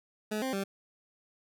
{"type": "tone with pitch steps", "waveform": "20% pulse", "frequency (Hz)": [213.4, 262.7, 195.9], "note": ["G#3", "C4", "G3"], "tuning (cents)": [47, 7, -1], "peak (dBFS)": -26, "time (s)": [0.31, 0.64], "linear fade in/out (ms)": 10, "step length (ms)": 110, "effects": []}